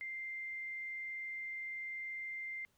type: tone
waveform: sine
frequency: 2093 Hz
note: C7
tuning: in tune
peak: -40 dBFS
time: 0.01-2.65 s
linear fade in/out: 0 ms
effects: pink hiss -75 dBFS RMS until 2.77 s

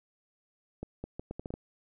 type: accelerating click train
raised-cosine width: 2 ms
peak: -24 dBFS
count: 8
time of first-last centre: 0.83-1.54 s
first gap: 210 ms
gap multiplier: 0.74
effects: none

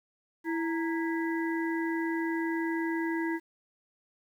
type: harmonic tone with a mistuned harmonic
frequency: 329.6 Hz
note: E4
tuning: in tune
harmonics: 1 / 3 / 5 / 6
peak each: -29 / -38 / -39 / -39 dBFS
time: 0.44-3.4 s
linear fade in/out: 50 ms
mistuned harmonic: 3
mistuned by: -110 cents
effects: 10-bit

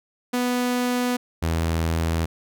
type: tone pair in turn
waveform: sawtooth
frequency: 246.9 / 82.06 Hz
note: B3 / E2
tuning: 0 / -7 cents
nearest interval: octave + perfect fifth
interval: 1907 cents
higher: first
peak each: -17 dBFS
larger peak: neither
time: 0.33-1.17 / 1.42-2.26 s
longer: neither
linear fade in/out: 10 ms
effects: none

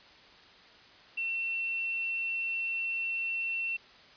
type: tone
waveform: sine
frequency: 2704 Hz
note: E7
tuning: 43 cents sharp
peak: -30 dBFS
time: 1.17-3.77 s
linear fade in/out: 10 ms
effects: white hiss -55 dBFS RMS until 4.16 s + resampled to 11025 Hz

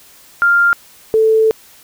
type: tone pair in turn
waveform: sine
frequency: 1396.9 / 441 Hz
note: F6 / A4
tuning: 0 / +4 cents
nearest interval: octave + minor sixth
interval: 1996 cents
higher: first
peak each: -8 dBFS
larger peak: neither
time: 0.42-0.73 / 1.14-1.51 s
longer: second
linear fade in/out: 0 ms
effects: white hiss -44 dBFS RMS until 1.83 s

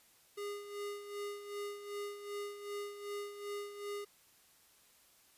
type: tone with tremolo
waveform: square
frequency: 408.5 Hz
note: G#4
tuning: 29 cents flat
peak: -39 dBFS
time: 0.37-4.05 s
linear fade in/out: 10 ms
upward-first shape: sine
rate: 2.6 Hz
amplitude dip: 65%
effects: white hiss -66 dBFS RMS until 5.37 s + resampled to 32000 Hz

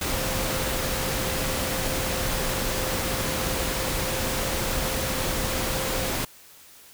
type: tone in noise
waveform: sine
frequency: 523.3 Hz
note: C5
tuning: in tune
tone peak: -34 dBFS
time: 0.12-6.12 s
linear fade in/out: 5 ms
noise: pink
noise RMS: -27 dBFS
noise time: 0.01-6.25 s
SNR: -10 dB
effects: white hiss -50 dBFS RMS until 6.93 s

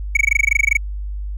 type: tone bursts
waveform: triangle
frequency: 2237 Hz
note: C#7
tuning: 15 cents sharp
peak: -8 dBFS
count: 16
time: 0.15-0.77 s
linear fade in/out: 5 ms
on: 20 ms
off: 20 ms
effects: added 50 Hz sine -23 dBFS peak until 1.37 s

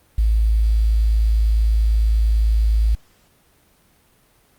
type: tone with quantisation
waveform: sine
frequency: 54.4 Hz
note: A1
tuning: 19 cents flat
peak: -13 dBFS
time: 0.18-2.95 s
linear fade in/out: 5 ms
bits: 7
effects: pink hiss -57 dBFS RMS until 4.58 s + Opus 32 kbps

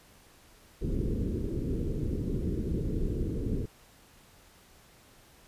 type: low-pass noise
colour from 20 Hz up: pink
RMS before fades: -31 dBFS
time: 0.81-3.66 s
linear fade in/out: 10 ms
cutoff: 450 Hz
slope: 48 dB/octave
effects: pink hiss -58 dBFS RMS until 5.47 s + resampled to 32000 Hz

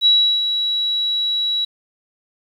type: tone with ADSR envelope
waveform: sine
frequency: 3900 Hz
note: B7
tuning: 23 cents flat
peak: -9 dBFS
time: 0.01-1.65 s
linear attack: 49 ms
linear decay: 350 ms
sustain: -8 dB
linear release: 7 ms
effects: 8-bit

